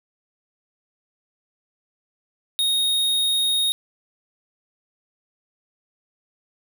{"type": "tone", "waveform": "square", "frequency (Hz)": 3729, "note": "A#7", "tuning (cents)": 0, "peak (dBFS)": -19, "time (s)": [2.59, 3.72], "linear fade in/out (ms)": 0, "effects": []}